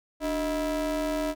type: ring-modulated tone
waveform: square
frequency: 167.6 Hz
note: E3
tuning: 29 cents sharp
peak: -24 dBFS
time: 0.2-1.35 s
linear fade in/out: 50 ms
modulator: 463 Hz
effects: none